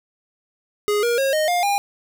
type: tone with pitch steps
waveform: square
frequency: 415.3 / 474.3 / 541.7 / 618.7 / 706.6 / 807 Hz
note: G#4 / A#4 / C#5 / D#5 / F5 / G#5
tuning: 0 / +30 / -40 / -10 / +20 / -50 cents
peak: -18 dBFS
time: 0.88-1.78 s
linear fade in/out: 0 ms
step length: 150 ms
effects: none